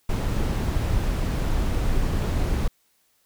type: noise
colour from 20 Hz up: brown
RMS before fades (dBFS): -23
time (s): 0.09-2.68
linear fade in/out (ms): 5
effects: white hiss -66 dBFS RMS until 3.25 s